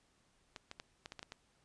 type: clicks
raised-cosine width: 0.2 ms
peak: -28 dBFS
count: 8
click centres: 0.562 / 0.714 / 0.799 / 1.059 / 1.121 / 1.193 / 1.229 / 1.321 s
effects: pink hiss -73 dBFS RMS until 1.64 s + resampled to 22050 Hz